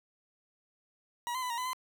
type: tone with pitch steps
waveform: 40% pulse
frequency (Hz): 959 / 1027 / 998 / 938 / 1006 / 1024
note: A#5 / C6 / B5 / A#5 / B5 / C6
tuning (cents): +49 / -33 / +18 / +11 / +32 / -38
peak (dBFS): -32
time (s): 1.27-1.732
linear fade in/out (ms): 0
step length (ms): 77
effects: 12-bit